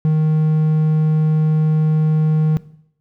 triangle tone, 155.6 Hz, D#3, in tune, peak -10 dBFS, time 0.05-2.57 s, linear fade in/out 0 ms, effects noise-tail reverb RT60 0.7 s tail -18 dB re dry

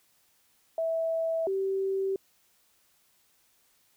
sine tone pair in turn, 654 / 386.6 Hz, E5 / G4, -14 / -24 cents, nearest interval major sixth, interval 910 cents, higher first, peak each -26 dBFS, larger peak neither, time 0.78-1.47 / 1.47-2.16 s, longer neither, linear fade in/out 2 ms, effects white hiss -67 dBFS RMS until 3.96 s

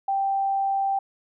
sine tone, 784 Hz, G5, in tune, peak -21 dBFS, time 0.08-0.99 s, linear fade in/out 5 ms, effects none

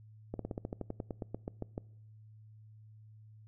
slowing click train, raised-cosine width 2 ms, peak -24 dBFS, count 16, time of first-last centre 0.34-1.779 s, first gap 53 ms, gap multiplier 1.08, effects noise-tail reverb RT60 0.8 s tail -23 dB re dry + added 108 Hz sine -53 dBFS peak until 3.47 s

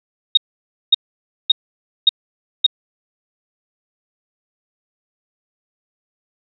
sine tone bursts, 3729 Hz, A#7, in tune, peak -6 dBFS, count 5, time 0.35-2.665 s, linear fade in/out 5 ms, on 23 ms, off 550 ms, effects none

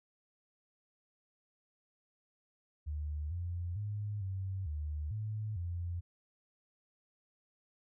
sine tone with pitch steps, 75.1 / 87.3 / 104 / 95.5 / 75.5 / 107.4 / 86.9 Hz, D2 / F2 / G#2 / G2 / D2 / A2 / F2, +39 / 0 / +3 / -45 / +48 / -41 / -8 cents, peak -35 dBFS, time 2.86-6.01 s, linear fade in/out 20 ms, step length 450 ms, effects none

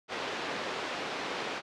pink band-pass noise, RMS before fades -36 dBFS, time 0.08-1.62 s, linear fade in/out 50 ms, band 360 to 3800 Hz, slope 12 dB/octave, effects low-pass 7000 Hz 12 dB/octave

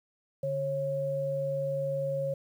sine tone pair together, 144.72 / 546 Hz, D3 / C#5, -25 / -26 cents, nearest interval octave + major seventh, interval 2299 cents, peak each -35 / -29 dBFS, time 0.43-2.34 s, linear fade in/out 5 ms, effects 10-bit

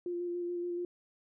sine tone with vibrato, 350 Hz, F4, 4 cents sharp, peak -33 dBFS, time 0.06-0.85 s, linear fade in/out 2 ms, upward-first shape square, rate 7 Hz, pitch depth 13 cents each way, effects none

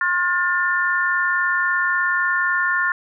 harmonic tone, 356.3 Hz, F4, 35 cents sharp, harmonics 3 / 4 / 5, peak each -24 / -21 / -20 dBFS, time 0.01-2.92 s, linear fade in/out 2 ms, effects none

